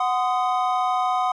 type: chord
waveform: triangle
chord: C diminished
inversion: second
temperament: equal with one note detuned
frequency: 740 / 1028.5 / 1244.5 Hz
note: Gb5 / C6 / Eb6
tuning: 0 / -30 / 0 cents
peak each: -20 / -24 / -24 dBFS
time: 0-1.32 s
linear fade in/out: 5 ms
effects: resampled to 22050 Hz